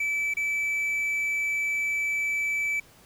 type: tone with dropouts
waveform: triangle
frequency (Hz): 2310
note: D7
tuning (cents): -29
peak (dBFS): -23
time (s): 0-2.8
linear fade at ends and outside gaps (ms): 5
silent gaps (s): 0.339-0.368
effects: pink hiss -55 dBFS RMS until 3.05 s

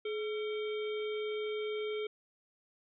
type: harmonic tone with a mistuned harmonic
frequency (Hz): 453.2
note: A#4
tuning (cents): -49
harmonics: 1 / 3 / 5 / 7 / 8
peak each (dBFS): -34 / -50 / -46 / -47 / -55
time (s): 0.05-2.07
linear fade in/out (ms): 5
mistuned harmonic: 1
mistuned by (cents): -110
effects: none

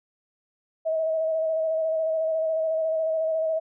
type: tone with vibrato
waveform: sine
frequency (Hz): 640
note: D#5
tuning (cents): +49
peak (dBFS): -22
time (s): 0.85-3.6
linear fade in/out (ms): 20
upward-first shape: square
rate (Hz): 14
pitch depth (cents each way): 20
effects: none

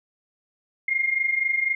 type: tone pair together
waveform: sine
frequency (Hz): 2106 / 2130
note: C7 / C7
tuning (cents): +11 / +30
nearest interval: unison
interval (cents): 19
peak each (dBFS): -26 / -22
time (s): 0.88-1.75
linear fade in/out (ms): 5
effects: none

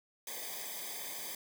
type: noise with comb filter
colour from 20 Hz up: white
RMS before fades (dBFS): -42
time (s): 0.27-1.35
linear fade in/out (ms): 2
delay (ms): 0.72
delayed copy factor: -0.95
effects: none

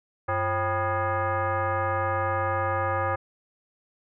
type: tone with frequency modulation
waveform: sine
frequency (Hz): 346.4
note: F4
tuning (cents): -14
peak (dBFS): -23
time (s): 0.28-3.16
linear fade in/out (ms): 10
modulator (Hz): 442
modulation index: 2.8
effects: none

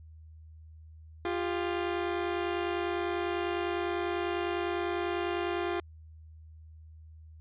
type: tone pair together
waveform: sawtooth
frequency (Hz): 348.9 / 398.9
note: F4 / G4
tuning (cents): -2 / +30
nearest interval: major second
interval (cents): 232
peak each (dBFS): -27 / -31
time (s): 1.25-5.8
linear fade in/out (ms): 2
effects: added 79 Hz sine -48 dBFS peak until 7.4 s + resampled to 8000 Hz

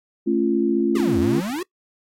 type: chord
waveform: sine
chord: A augmented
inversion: none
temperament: just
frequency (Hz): 220 / 275 / 343.8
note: A3 / C#4 / E#4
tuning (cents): 0 / -14 / -27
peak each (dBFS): -22 / -22 / -20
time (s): 0.26-1.41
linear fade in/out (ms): 20
type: exponential two-way sweep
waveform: square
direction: down then up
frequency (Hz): 442.1 to 79.7 to 385.7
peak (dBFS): -25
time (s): 0.95-1.63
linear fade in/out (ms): 5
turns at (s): 1.19
effects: noise-tail reverb RT60 0.1 s tail -24 dB re dry + AAC 48 kbps

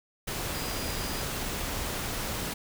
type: tone in noise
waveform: sine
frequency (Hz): 4900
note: D#8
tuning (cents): -27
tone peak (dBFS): -42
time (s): 0.54-1.23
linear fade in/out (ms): 10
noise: pink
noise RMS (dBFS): -33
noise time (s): 0.27-2.54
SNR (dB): -12
effects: none

